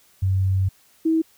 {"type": "tone pair in turn", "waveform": "sine", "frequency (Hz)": [95.2, 322.4], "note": ["F#2", "E4"], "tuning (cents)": [50, -38], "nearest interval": "octave + major sixth", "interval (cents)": 2112, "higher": "second", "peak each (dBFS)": [-17, -16], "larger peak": "second", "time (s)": [[0.22, 0.69], [1.05, 1.22]], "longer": "first", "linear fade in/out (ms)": 10, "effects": ["white hiss -57 dBFS RMS until 1.37 s"]}